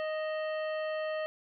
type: harmonic tone with a mistuned harmonic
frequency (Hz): 622.3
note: D#5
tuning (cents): 0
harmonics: 1 / 2 / 3 / 4 / 5 / 7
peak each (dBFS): -32 / -43 / -42 / -48 / -50 / -57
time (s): 0-1.26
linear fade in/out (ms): 0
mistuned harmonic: 4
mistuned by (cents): +120
effects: none